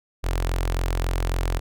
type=tone with notch filter; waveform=sawtooth; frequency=43.65 Hz; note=F1; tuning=in tune; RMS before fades=-24 dBFS; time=0.23-1.6 s; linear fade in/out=20 ms; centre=190 Hz; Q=0.87; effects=none